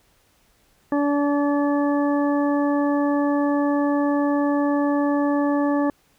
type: harmonic tone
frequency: 287.7 Hz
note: D4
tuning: 36 cents flat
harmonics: 1 / 2 / 3 / 4 / 6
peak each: -19 / -25 / -29 / -31 / -35 dBFS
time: 0.92-5.9 s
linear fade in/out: 2 ms
effects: pink hiss -61 dBFS RMS until 6.18 s